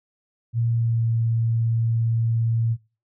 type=tone with pitch glide; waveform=sine; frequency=116.54 to 114.67 Hz; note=A#2 to A#2; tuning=0 to -28 cents; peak=-19 dBFS; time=0.53-2.77 s; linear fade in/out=50 ms; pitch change=-28 cents; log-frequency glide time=0.68-1.05 s; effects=noise-tail reverb RT60 0.3 s tail -20 dB re dry